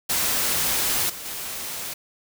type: noise with level steps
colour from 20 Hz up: white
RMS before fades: -23 / -36 / -32 dBFS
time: 0.09-1.94 s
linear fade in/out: 10 ms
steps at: 1.09 / 1.25 s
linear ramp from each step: 10 ms
effects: none